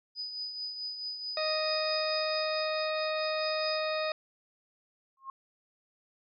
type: tone with tremolo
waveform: sine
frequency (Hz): 4978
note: D#8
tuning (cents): 0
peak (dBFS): -33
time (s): 0.15-3.81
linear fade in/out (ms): 50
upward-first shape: triangle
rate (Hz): 4.6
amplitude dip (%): 55
type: harmonic tone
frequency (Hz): 622.3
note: D#5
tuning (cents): 0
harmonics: 1 / 2 / 3 / 4 / 6 / 7 / 8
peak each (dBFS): -31 / -37 / -41 / -39 / -41 / -45 / -42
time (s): 1.37-4.12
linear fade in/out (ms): 2
type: tone with exponential growth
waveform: sine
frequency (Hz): 1074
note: C6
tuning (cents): +45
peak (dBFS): -34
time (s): 5.17-5.3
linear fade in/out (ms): 2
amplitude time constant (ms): 28
effects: none